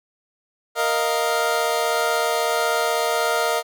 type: chord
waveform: 25% pulse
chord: Bb suspended fourth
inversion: none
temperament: equal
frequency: 466.2 / 622.3 / 698.5 Hz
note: Bb4 / Eb5 / F5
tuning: 0 / 0 / 0 cents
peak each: -20 dBFS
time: 0.75-3.63 s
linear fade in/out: 50 ms
effects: none